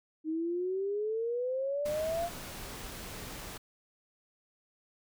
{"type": "exponential sweep", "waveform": "sine", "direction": "up", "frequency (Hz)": [310, 701], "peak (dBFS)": -30, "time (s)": [0.24, 2.3], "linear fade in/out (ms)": 50}
{"type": "noise", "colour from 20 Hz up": "pink", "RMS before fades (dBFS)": -43, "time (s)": [1.85, 3.58], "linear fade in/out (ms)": 10}
{"effects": []}